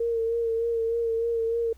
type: tone with vibrato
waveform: sine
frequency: 460 Hz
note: A#4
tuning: 23 cents flat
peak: -23 dBFS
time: 0-1.73 s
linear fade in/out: 5 ms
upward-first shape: sine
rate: 3.3 Hz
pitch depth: 28 cents each way
effects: added 63 Hz sine -49 dBFS peak until 1.77 s + pink hiss -62 dBFS RMS until 1.77 s